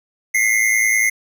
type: tone pair together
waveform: square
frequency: 2027 / 2137 Hz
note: B6 / C7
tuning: +45 / +36 cents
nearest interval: minor second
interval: 91 cents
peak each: -18 / -17 dBFS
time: 0.34-1.1 s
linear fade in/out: 10 ms
effects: none